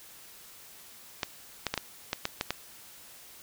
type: clicks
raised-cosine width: 0.2 ms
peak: -11 dBFS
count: 8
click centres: 1.232 / 1.667 / 1.74 / 1.777 / 2.131 / 2.254 / 2.411 / 2.506 s
effects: white hiss -51 dBFS RMS until 3.42 s